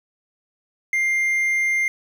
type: tone with quantisation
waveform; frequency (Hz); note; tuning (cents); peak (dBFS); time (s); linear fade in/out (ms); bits
triangle; 2100; C7; +6; -16; 0.93-1.88; 2; 7
effects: none